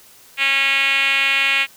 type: tone with band-pass filter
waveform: 5% pulse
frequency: 273.8 Hz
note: C#4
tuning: 21 cents flat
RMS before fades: -17 dBFS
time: 0.37-1.67 s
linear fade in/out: 50 ms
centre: 2500 Hz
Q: 3.4
effects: white hiss -47 dBFS RMS until 1.76 s